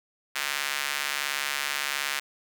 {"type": "tone with high-pass filter", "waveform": "square", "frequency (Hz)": 70.7, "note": "C#2", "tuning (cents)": 35, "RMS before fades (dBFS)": -30, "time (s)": [0.35, 2.2], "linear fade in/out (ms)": 10, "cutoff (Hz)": 1800, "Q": 1.2, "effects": []}